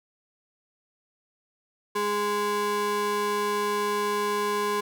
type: ring-modulated tone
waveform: square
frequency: 310 Hz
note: D#4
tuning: 6 cents flat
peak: -22 dBFS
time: 1.95-4.81 s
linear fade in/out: 10 ms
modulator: 724 Hz
effects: none

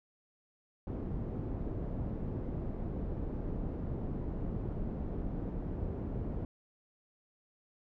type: low-pass noise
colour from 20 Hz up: pink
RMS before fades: -37 dBFS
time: 0.87-6.45 s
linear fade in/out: 2 ms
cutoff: 390 Hz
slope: 12 dB/octave
effects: none

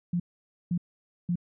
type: tone bursts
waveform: sine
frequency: 174.61 Hz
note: F3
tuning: in tune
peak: -24 dBFS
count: 3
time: 0.13-1.357 s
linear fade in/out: 5 ms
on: 69 ms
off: 510 ms
effects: none

